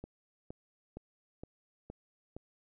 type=click train; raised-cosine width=2 ms; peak=-30 dBFS; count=6; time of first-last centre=0.04-2.366 s; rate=2.15 Hz; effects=none